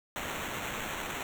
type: noise with sample-and-hold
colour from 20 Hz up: blue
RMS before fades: -37 dBFS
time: 0.16-1.23 s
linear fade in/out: 0 ms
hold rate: 4900 Hz
effects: none